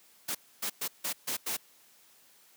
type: noise bursts at uneven times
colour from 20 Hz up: white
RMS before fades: -33 dBFS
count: 6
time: 0.28-0.35 / 0.62-0.7 / 0.81-0.88 / 1.04-1.13 / 1.27-1.37 / 1.46-1.57 s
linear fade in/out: 10 ms
effects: white hiss -61 dBFS RMS until 2.56 s + high-pass 150 Hz 12 dB/octave